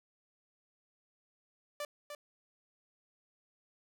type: tone with echo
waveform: sawtooth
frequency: 587.3 Hz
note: D5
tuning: in tune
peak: -33 dBFS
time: 1.8-1.85 s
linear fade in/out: 2 ms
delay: 300 ms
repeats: 1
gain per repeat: -6 dB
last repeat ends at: 2.15 s
effects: none